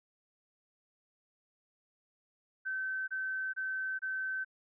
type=tone bursts; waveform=sine; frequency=1537 Hz; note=G6; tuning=35 cents flat; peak=-33 dBFS; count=4; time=2.65-4.448 s; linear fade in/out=20 ms; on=430 ms; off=26 ms; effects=none